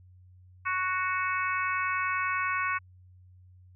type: harmonic tone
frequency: 370 Hz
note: F#4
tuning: in tune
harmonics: 3 / 4 / 5 / 6 / 7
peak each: -30 / -32 / -37 / -34 / -37 dBFS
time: 0.65-2.79 s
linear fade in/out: 20 ms
effects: added 91 Hz sine -52 dBFS peak until 3.75 s